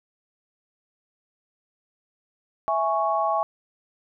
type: chord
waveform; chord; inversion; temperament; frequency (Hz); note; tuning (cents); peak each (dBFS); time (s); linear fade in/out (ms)
sine; C# minor; first; equal; 659.3 / 830.6 / 1108.7; E5 / G#5 / C#6; 0 / 0 / 0; -25; 2.68-3.43; 0
effects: none